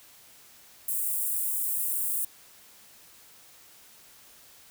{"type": "high-pass noise", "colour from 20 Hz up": "white", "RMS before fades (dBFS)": -29, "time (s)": [0.88, 2.25], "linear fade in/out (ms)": 5, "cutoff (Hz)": 8300, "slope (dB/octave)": 48, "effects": ["white hiss -54 dBFS RMS until 4.7 s"]}